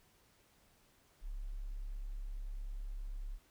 sine tone, 34.65 Hz, C#1, in tune, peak -39 dBFS, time 1.21-3.39 s, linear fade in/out 50 ms, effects pink hiss -69 dBFS RMS until 3.5 s

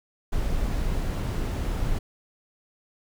brown noise, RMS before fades -26 dBFS, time 0.32-1.99 s, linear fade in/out 10 ms, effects none

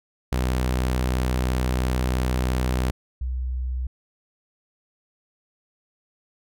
sawtooth / sine tone pair in turn, 63 / 63 Hz, B1 / B1, +35 / +35 cents, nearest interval unison, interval 0 cents, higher neither, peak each -17 / -24 dBFS, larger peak first, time 0.32-2.91 / 3.21-3.87 s, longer first, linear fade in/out 5 ms, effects none

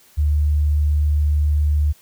sine tone, 74.4 Hz, D2, 23 cents sharp, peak -14 dBFS, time 0.17-1.93 s, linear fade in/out 20 ms, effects white hiss -52 dBFS RMS until 2.01 s

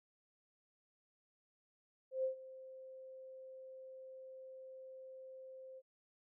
sine tone with ADSR envelope, 523.3 Hz, C5, in tune, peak -32 dBFS, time 2.11-5.82 s, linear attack 130 ms, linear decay 110 ms, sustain -18 dB, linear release 42 ms, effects none

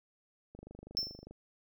click train, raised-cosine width 2 ms, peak -36 dBFS, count 20, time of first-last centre 0.55-1.31 s, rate 25 Hz
triangle tone with exponential decay, 5350 Hz, E8, 25 cents sharp, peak -26 dBFS, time 0.97-1.25 s, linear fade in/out 0 ms, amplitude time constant 60 ms
effects none

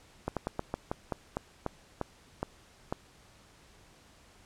slowing click train, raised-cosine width 1 ms, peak -17 dBFS, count 12, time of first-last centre 0.28-2.925 s, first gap 87 ms, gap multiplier 1.19, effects pink hiss -59 dBFS RMS until 4.45 s + low-pass 9000 Hz 12 dB/octave

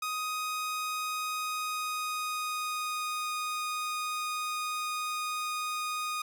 sawtooth tone with pitch glide, 1250 to 1237.1 Hz, D#6 to D#6, +8 to -10 cents, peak -28 dBFS, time 0.02-6.22 s, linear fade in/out 5 ms, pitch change -18 cents, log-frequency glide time 1.38-3.23 s, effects none

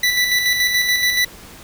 25% pulse tone with tremolo, 1975.5 Hz, B6, in tune, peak -10 dBFS, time 0.03-1.25 s, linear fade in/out 5 ms, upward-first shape square, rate 7 Hz, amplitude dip 40%, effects pink hiss -40 dBFS RMS until 1.63 s

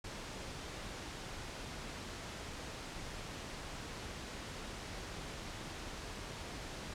pink noise, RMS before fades -45 dBFS, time 0.04-6.94 s, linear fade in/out 5 ms, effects low-pass 7000 Hz 12 dB/octave

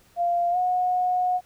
sine tone with pitch glide, 695 to 727.4 Hz, F5 to F#5, -9 to -30 cents, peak -20 dBFS, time 0.16-1.41 s, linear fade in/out 50 ms, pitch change +79 cents, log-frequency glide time 0.51-0.57 s, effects pink hiss -58 dBFS RMS until 1.45 s

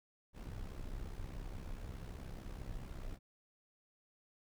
brown noise with amplitude modulation, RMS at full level -42 dBFS, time 0.33-3.19 s, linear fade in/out 50 ms, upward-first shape sine, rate 64.8 Hz, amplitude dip 70%, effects none

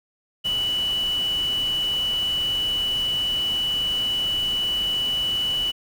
sine tone in noise, 2960 Hz, F#7, in tune, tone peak -21 dBFS, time 0.44-5.72 s, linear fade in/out 20 ms, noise pink, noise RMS -37 dBFS, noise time 0.44-5.72 s, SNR +13 dB, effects none

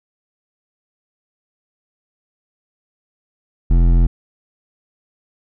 sine tone with hard clipping, 42.77 Hz, F1, 35 cents flat, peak -11 dBFS, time 3.7-4.07 s, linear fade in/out 10 ms, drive 12 dB, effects none

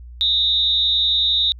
sine tone with amplitude modulation, 3729 Hz, A#7, in tune, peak -11 dBFS, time 0.21-1.52 s, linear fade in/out 0 ms, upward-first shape sine, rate 231 Hz, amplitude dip 85%, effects added 60 Hz sine -35 dBFS peak until 1.59 s

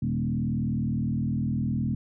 sine tone with frequency modulation, 174.61 Hz, F3, in tune, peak -24 dBFS, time 0.02-1.95 s, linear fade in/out 5 ms, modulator 39.7 Hz, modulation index 2, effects none

